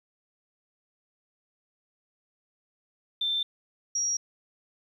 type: tone pair in turn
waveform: sine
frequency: 3561 / 5677 Hz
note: A7 / F8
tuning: +20 / +27 cents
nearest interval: minor sixth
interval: 807 cents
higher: second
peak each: -25 dBFS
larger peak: neither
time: 3.21-3.43 / 3.95-4.17 s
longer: neither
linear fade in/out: 5 ms
effects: 10-bit